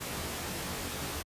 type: noise with comb filter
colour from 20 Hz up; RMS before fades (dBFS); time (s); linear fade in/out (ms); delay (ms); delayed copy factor
pink; -36; 0-1.23; 20; 19; -1
effects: high-pass 60 Hz 12 dB/octave + resampled to 32000 Hz